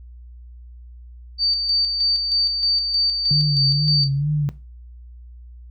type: tone with tremolo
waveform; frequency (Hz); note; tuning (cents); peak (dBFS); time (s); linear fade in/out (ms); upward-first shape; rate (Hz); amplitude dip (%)
sine; 4604; D8; -35; -16; 1.38-4.09; 50; square; 3.2; 45
type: tone with vibrato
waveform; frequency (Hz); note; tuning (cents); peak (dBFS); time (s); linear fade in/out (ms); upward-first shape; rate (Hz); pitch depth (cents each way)
sine; 144.2; D3; -31; -17; 3.31-4.49; 0; sine; 2.2; 80
effects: noise-tail reverb RT60 0.3 s tail -17 dB re dry + added 60 Hz sine -38 dBFS peak until 5.7 s